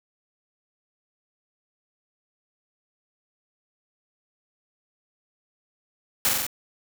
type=noise with echo; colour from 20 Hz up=white; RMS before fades=-21 dBFS; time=6.25-6.29 s; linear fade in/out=0 ms; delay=44 ms; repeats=4; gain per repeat=-2 dB; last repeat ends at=6.466 s; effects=none